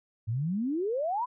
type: exponential sweep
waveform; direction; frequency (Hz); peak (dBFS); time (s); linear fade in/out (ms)
sine; up; 103.5 to 1032; -27; 0.27-1.26; 20
effects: none